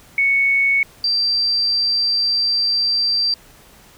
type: tone pair in turn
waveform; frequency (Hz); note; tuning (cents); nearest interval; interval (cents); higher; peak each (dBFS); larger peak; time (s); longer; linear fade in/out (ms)
sine; 2217 / 4698; C#7 / D8; 0 / 0; octave + minor second; 1300; second; -13 / -15; first; 0.18-0.83 / 1.04-3.34; second; 2
effects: pink hiss -47 dBFS RMS until 3.97 s